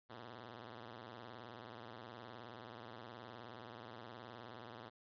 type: tone with vibrato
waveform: 5% pulse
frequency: 116.9 Hz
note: A#2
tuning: 5 cents sharp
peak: -39 dBFS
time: 0.09-4.9 s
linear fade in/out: 20 ms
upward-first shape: square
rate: 19 Hz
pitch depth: 110 cents each way
effects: resampled to 11025 Hz